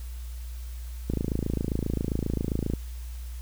click train, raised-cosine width 3 ms, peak -14 dBFS, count 46, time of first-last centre 1.1-2.736 s, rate 27.5 Hz, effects added 60 Hz sine -34 dBFS peak until 3.41 s + white hiss -52 dBFS RMS until 3.41 s

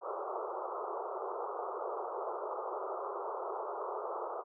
pink band-pass noise, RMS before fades -39 dBFS, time 0.01-4.44 s, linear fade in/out 50 ms, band 370 to 1300 Hz, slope 96 dB/octave, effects none

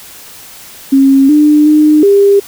sine tone with pitch steps, 271.4 / 299.3 / 303.9 / 400.4 Hz, C#4 / D4 / D#4 / G4, -36 / +33 / -41 / +37 cents, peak -3 dBFS, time 0.92-2.4 s, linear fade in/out 10 ms, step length 370 ms, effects white hiss -33 dBFS RMS until 2.47 s

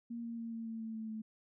sine tone with pitch steps, 234.3 / 232 / 229.7 / 227.5 / 225.3 / 223.1 / 220.9 / 218.7 Hz, A#3 / A#3 / A#3 / A#3 / A3 / A3 / A3 / A3, +9 / -8 / -25 / -42 / +41 / +24 / +7 / -10 cents, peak -39 dBFS, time 0.1-1.22 s, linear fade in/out 10 ms, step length 140 ms, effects none

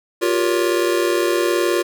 square chord, G half-diminished seventh, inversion third, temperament just, 352.8 / 392 / 470.4 / 564.5 Hz, F4 / G4 / Bb4 / Db5, +18 / 0 / +16 / +31 cents, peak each -19 / -25 / -24 / -25 dBFS, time 0.21-1.83 s, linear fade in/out 20 ms, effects none

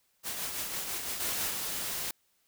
white noise with tremolo, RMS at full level -34 dBFS, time 0.23-1.54 s, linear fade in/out 50 ms, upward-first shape triangle, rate 6 Hz, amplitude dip 45%
white noise, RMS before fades -35 dBFS, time 1.2-2.11 s, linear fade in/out 2 ms
effects white hiss -72 dBFS RMS until 2.47 s

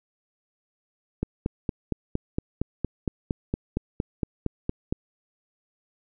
click train, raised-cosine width 3 ms, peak -12 dBFS, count 17, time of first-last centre 1.23-4.925 s, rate 4.33 Hz, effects none

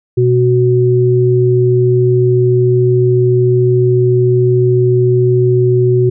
sine tone pair together, 123.74 / 370 Hz, B2 / F#4, +4 / 0 cents, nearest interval octave + perfect fifth, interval 1896 cents, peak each -10 dBFS, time 0.17-6.1 s, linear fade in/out 10 ms, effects none

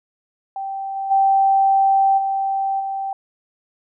sine tone with level steps, 780 Hz, G5, 9 cents flat, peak -24 / -22 / -12 / -18 / -22 dBFS, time 0.56-3.13 s, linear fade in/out 2 ms, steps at 0.95 / 1.1 / 2.17 / 2.79 s, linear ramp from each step 20 ms, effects none

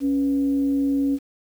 sine tone with frequency modulation, 277.2 Hz, C#4, in tune, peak -18 dBFS, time 0-1.19 s, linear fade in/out 50 ms, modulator 215 Hz, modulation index 0.28, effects high-pass 100 Hz 12 dB/octave + 8-bit

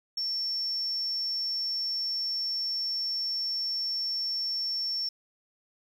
sine tone, 5440 Hz, F8, 46 cents flat, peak -28 dBFS, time 0.17-5.09 s, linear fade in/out 5 ms, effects 9-bit

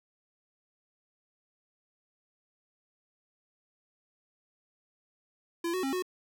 square tone with pitch steps, 339 / 370.3 / 269.9 / 366.2 Hz, E4 / F#4 / C#4 / F#4, +49 / +1 / -46 / -18 cents, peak -30 dBFS, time 5.64-6.024 s, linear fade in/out 5 ms, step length 96 ms, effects none

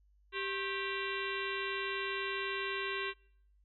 harmonic tone with a mistuned harmonic, 392 Hz, G4, in tune, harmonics 1 / 3 / 4 / 5 / 6 / 7 / 8 / 9 / 10, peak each -40 / -42 / -42 / -43 / -45 / -42 / -48 / -49 / -48 dBFS, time 0.32-3.14 s, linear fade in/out 50 ms, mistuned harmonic 3, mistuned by -150 cents, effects noise-tail reverb RT60 0.7 s tail -26 dB re dry + added 50 Hz sine -64 dBFS peak until 3.64 s

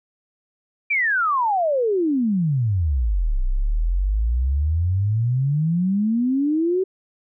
sine exponential two-way sweep, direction down then up, 2400 to 30.16 to 385.3 Hz, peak -17 dBFS, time 0.9-6.84 s, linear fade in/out 10 ms, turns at 3.42 s, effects none

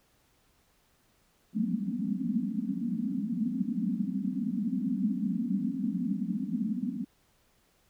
pink band-pass noise, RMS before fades -31 dBFS, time 1.53-7.05 s, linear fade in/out 10 ms, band 180 to 270 Hz, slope 96 dB/octave, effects pink hiss -68 dBFS RMS until 7.89 s

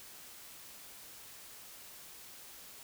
silence, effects white hiss -52 dBFS RMS until 2.83 s

